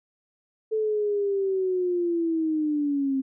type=linear sweep; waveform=sine; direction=down; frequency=440 to 264.2 Hz; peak=-22 dBFS; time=0.71-3.22 s; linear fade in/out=20 ms; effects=none